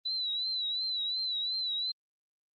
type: tone with vibrato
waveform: sine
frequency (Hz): 3975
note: B7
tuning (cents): +10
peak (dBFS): -30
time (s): 0.05-1.92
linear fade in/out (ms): 10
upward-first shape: triangle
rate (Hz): 2.8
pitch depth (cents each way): 83
effects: Opus 24 kbps